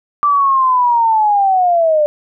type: linear sweep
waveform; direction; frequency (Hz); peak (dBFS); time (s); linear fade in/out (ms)
sine; down; 1174.7 to 588; -9; 0.23-2.06; 0
effects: none

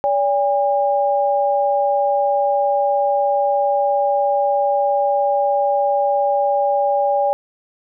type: tone pair together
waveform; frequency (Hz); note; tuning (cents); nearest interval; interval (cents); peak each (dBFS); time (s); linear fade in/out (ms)
sine; 572 / 808.9; D5 / G#5; -46 / -46; tritone; 600; -17; 0.04-7.33; 0
effects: none

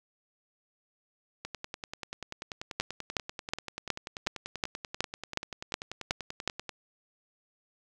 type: two click trains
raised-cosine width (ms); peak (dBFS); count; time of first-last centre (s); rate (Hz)
0.2; -20 / -10; 55 / 11; 1.45-6.693 / 2.8-6.476; 10.3 / 2.72
effects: none

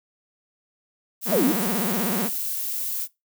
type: noise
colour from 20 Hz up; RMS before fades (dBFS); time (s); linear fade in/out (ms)
violet; -28; 1.21-3.08; 50
type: tone with vibrato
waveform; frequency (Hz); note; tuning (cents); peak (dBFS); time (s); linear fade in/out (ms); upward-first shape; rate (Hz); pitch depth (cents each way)
sawtooth; 207.7; G#3; 0; -20; 1.25-2.3; 50; sine; 16; 280
type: exponential two-way sweep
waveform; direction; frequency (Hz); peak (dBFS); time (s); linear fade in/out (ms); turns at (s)
sine; down then up; 698.5 to 240.8 to 339.5; -18; 1.32-1.52; 5; 1.45
effects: noise-tail reverb RT60 0.2 s tail -20 dB re dry

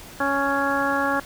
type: harmonic tone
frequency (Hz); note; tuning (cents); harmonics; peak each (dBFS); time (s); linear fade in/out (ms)
278; C#4; +5; 1 / 2 / 3 / 4 / 5 / 6; -27 / -27 / -27 / -27 / -27 / -27; 0.2-1.2; 5
effects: pink hiss -42 dBFS RMS until 1.25 s

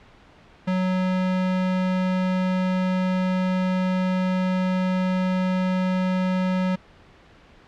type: tone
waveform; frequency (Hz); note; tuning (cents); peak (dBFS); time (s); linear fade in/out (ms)
square; 185; F#3; 0; -21; 0.67-6.76; 10
effects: pink hiss -51 dBFS RMS until 7.67 s + low-pass 3000 Hz 12 dB/octave

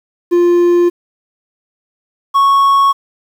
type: tone pair in turn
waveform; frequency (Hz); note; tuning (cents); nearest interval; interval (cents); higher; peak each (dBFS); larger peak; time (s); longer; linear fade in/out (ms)
triangle; 349.2 / 1105.7; F4 / C#6; 0 / -5; octave + minor sixth; 1995; second; -5; neither; 0.31-0.9 / 2.34-2.93; neither; 20
effects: 7-bit

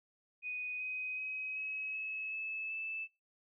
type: tone with pitch steps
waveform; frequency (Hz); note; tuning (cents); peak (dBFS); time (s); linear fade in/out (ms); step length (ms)
sine; 2489 / 2512 / 2535 / 2559 / 2583 / 2607 / 2631; D#7 / D#7 / D#7 / D#7 / E7 / E7 / E7; 0 / +16 / +32 / +48 / -36 / -20 / -4; -37; 0.42-3.08; 50; 380
effects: noise-tail reverb RT60 0.3 s tail -24 dB re dry

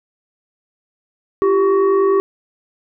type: tone with frequency modulation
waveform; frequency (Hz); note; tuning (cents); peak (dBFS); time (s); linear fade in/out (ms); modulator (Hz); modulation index
sine; 392; G4; 0; -11; 1.42-2.2; 0; 734; 0.66
effects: none

